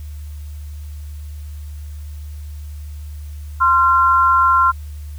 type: tone pair together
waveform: sine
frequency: 1046.5 / 1371.9 Hz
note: C6 / F6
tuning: 0 / -31 cents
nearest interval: perfect fourth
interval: 469 cents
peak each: -13 dBFS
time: 3.6-4.72 s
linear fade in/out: 20 ms
effects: added 74 Hz sine -28 dBFS peak until 5.18 s + white hiss -50 dBFS RMS until 5.18 s